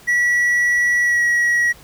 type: tone with pitch glide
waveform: triangle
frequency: 1940 to 1914.4 Hz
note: B6 to A#6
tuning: -31 to +46 cents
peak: -12 dBFS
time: 0.07-1.73 s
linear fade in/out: 20 ms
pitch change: -23 cents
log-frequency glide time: 1.03-1.22 s
effects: pink hiss -45 dBFS RMS until 1.83 s